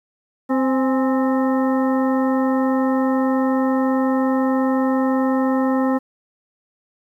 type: harmonic tone with a mistuned harmonic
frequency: 261.6 Hz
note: C4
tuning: in tune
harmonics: 1 / 2 / 3 / 4 / 5 / 7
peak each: -17 / -23 / -27 / -29 / -31 / -34 dBFS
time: 0.49-5.99 s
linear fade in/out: 20 ms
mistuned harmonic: 3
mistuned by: +74 cents
effects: 9-bit